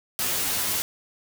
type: noise with comb filter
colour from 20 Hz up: white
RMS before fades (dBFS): -26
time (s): 0.19-0.82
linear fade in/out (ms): 0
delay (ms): 11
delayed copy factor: +0.75
effects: none